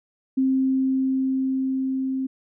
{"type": "tone with level ramp", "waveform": "sine", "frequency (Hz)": 264, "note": "C4", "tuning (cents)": 16, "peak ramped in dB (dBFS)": [-17, -23], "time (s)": [0.37, 2.27], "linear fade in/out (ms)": 10, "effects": []}